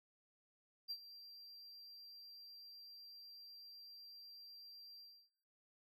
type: tone with ADSR envelope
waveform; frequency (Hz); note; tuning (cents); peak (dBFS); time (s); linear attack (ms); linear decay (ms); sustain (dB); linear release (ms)
triangle; 4727; D8; +10; -39; 0.88-5.3; 27; 62; -14; 310
effects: noise-tail reverb RT60 0.7 s tail -17 dB re dry